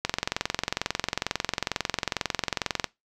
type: click train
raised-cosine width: 0.2 ms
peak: -7 dBFS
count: 63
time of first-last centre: 0.05-2.843 s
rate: 22.2 Hz
effects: noise-tail reverb RT60 0.2 s tail -21 dB re dry